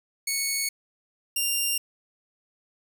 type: tone pair in turn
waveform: 10% pulse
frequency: 2214 / 2789 Hz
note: C#7 / F7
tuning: -3 / -3 cents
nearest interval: major third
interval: 400 cents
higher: second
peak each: -16 / -15 dBFS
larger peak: second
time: 0.27-0.69 / 1.36-1.78 s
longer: neither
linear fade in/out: 5 ms
effects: none